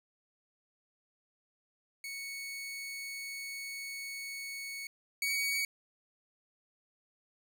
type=tone pair in turn; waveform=sawtooth; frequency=2218 / 2248 Hz; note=C#7 / C#7; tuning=0 / +24 cents; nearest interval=unison; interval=24 cents; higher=second; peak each=-36 / -27 dBFS; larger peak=second; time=2.04-4.87 / 5.22-5.65 s; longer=first; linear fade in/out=2 ms; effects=none